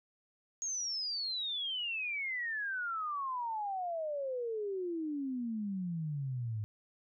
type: exponential sweep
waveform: sine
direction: down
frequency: 6645 to 103.83 Hz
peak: -34 dBFS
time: 0.62-6.64 s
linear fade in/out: 0 ms
effects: none